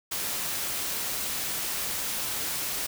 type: noise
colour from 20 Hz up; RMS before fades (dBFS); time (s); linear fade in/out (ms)
white; -31; 0.11-2.87; 10
effects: none